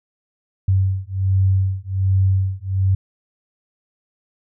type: beating tone pair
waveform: sine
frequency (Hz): 94.9 / 96.2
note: F#2 / G2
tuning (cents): +44 / -32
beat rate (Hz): 1.3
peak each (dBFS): -18 / -18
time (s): 0.68-2.95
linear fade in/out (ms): 5
effects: none